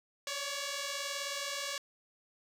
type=beating tone pair; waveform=5% pulse; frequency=554.4 / 573.4 Hz; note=C#5 / D5; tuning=0 / -42 cents; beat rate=19 Hz; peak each=-27 dBFS; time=0.27-1.78 s; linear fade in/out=2 ms; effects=resampled to 32000 Hz